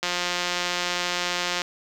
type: click train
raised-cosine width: 0.2 ms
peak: -8 dBFS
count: 282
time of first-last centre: 0.03-1.618 s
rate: 177 Hz
effects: high-pass 200 Hz 12 dB/octave + 7-bit